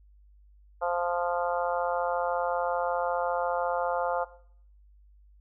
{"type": "harmonic tone", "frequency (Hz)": 174.61, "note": "F3", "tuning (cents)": 0, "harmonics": [3, 4, 5, 6, 7, 8], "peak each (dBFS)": [-30, -31, -32, -37, -37, -39], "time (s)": [0.81, 4.25], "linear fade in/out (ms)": 20, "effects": ["noise-tail reverb RT60 0.6 s tail -17 dB re dry", "added 50 Hz sine -54 dBFS peak until 5.4 s"]}